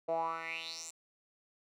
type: tone with band-pass filter sweep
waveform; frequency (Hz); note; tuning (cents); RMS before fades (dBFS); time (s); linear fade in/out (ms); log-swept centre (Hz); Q
10% pulse; 163.8; E3; -11; -38; 0.08-0.91; 10; 570 to 8100; 5.8
effects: none